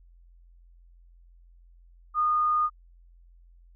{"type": "tone", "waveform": "sine", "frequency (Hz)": 1226, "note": "D#6", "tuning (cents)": -26, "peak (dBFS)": -21, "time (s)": [2.14, 2.7], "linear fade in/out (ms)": 50, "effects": ["added 43 Hz sine -52 dBFS peak until 3.75 s"]}